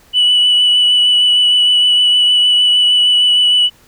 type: tone with vibrato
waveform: sine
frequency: 2960 Hz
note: F#7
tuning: in tune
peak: -6 dBFS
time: 0.13-3.7 s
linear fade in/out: 50 ms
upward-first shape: triangle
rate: 6.5 Hz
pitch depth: 18 cents each way
effects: tanh soft clip ceiling -5 dBFS + pink hiss -48 dBFS RMS until 3.87 s